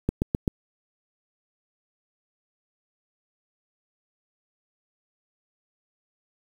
click train, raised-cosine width 3 ms, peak -9 dBFS, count 4, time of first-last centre 0.09-0.478 s, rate 7.73 Hz, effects 7-bit

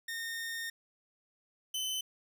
sawtooth tone pair in turn, 1834 / 3043 Hz, A#6 / F#7, -29 / +48 cents, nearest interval major sixth, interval 877 cents, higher second, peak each -33 / -30 dBFS, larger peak second, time 0.08-0.7 / 1.74-2.01 s, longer first, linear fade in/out 5 ms, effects none

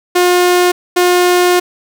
sawtooth tone pair in turn, 357.3 / 357.3 Hz, F4 / F4, +40 / +40 cents, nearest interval unison, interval 0 cents, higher neither, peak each -4 dBFS, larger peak neither, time 0.15-0.72 / 0.96-1.6 s, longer second, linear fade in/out 10 ms, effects none

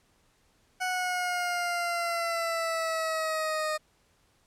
20% pulse exponential sweep, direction down, 740 to 615 Hz, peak -23 dBFS, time 0.8-3.78 s, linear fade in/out 20 ms, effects pink hiss -67 dBFS RMS until 4.46 s + low-pass 11000 Hz 12 dB/octave

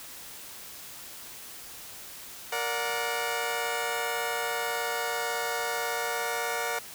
15% pulse chord, Bb augmented, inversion none, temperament just, 466.2 / 582.7 / 728.4 Hz, Bb4 / D5 / F#5, 0 / -14 / -27 cents, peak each -26 / -29 / -26 dBFS, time 2.52-6.79 s, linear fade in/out 5 ms, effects white hiss -44 dBFS RMS until 6.94 s

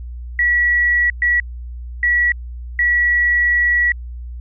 sine tone bursts at uneven times, 1935 Hz, B6, 36 cents flat, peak -12 dBFS, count 4, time 0.39-1.1 / 1.22-1.4 / 2.03-2.32 / 2.79-3.92 s, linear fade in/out 2 ms, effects added 60 Hz sine -27 dBFS peak until 4.4 s

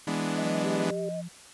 sawtooth chord, E dominant seventh, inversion none, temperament equal, 164.81 / 207.7 / 246.9 / 293.7 Hz, E3 / G#3 / B3 / D4, 0 / 0 / 0 / 0 cents, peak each -29 dBFS, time 0.07-0.91 s, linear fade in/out 5 ms
sine tone with vibrato, 621 Hz, D#5, 3 cents flat, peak -32 dBFS, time 0.37-1.22 s, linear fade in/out 20 ms, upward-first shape triangle, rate 6.7 Hz, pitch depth 42 cents each way
sine tone with pitch glide, 182.7 to 172.84 Hz, F#3 to F3, -22 to -18 cents, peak -35 dBFS, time 0.41-1.29 s, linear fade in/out 20 ms, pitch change -96 cents, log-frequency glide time 0.73-1.08 s
sine tone, 394.6 Hz, G4, 11 cents sharp, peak -32 dBFS, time 0.64-1.09 s, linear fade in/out 2 ms
effects white hiss -50 dBFS RMS until 1.53 s + resampled to 24000 Hz

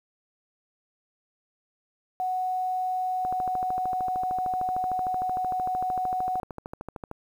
sine tone, 740 Hz, F#5, in tune, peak -25 dBFS, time 2.2-6.4 s, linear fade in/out 0 ms
click train, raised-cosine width 1 ms, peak -22 dBFS, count 52, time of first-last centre 3.25-7.114 s, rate 13.2 Hz
effects 9-bit

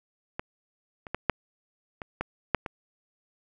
clicks, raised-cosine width 0.5 ms, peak -16 / -25 / -14 / -6 / -21 / -14 / -6 / -18 dBFS, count 8, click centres 0.395 / 1.068 / 1.146 / 1.297 / 2.018 / 2.21 / 2.547 / 2.662 s, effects none

